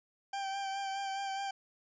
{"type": "tone with vibrato", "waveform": "40% pulse", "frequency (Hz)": 784, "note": "G5", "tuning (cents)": 0, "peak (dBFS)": -34, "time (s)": [0.33, 1.51], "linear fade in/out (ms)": 5, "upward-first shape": "sine", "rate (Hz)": 4.8, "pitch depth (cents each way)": 24, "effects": ["resampled to 16000 Hz"]}